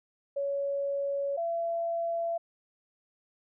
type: tone pair in turn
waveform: sine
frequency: 560 / 674.5 Hz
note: C#5 / E5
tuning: +18 / +40 cents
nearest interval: minor third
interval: 322 cents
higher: second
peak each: -28 dBFS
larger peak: neither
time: 0.36-1.37 / 1.37-2.38 s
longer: neither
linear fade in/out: 10 ms
effects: none